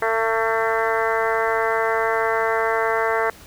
harmonic tone, 224.6 Hz, A3, 36 cents sharp, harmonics 2 / 3 / 4 / 5 / 6 / 7 / 8 / 9, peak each -23 / -25 / -26 / -27 / -28 / -28 / -29 / -30 dBFS, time 0.02-3.3 s, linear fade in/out 2 ms, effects pink hiss -45 dBFS RMS until 3.46 s

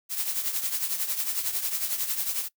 blue noise with tremolo, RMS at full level -26 dBFS, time 0.09-2.49 s, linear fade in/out 50 ms, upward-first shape triangle, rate 11 Hz, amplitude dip 70%, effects noise-tail reverb RT60 0.1 s tail -22 dB re dry

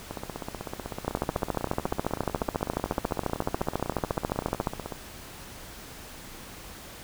two click trains, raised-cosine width 1 ms, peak -11 / -19 dBFS, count 52 / 78, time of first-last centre 1.08-4.672 / 0.11-4.923 s, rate 14.2 / 16 Hz, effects pink hiss -44 dBFS RMS until 7.03 s

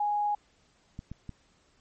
sine tone, 829 Hz, G#5, 3 cents flat, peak -25 dBFS, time 0-0.35 s, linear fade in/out 5 ms
clicks, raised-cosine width 5 ms, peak -26 dBFS, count 3, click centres 0.991 / 1.116 / 1.293 s
effects pink hiss -66 dBFS RMS until 1.8 s + MP3 32 kbps

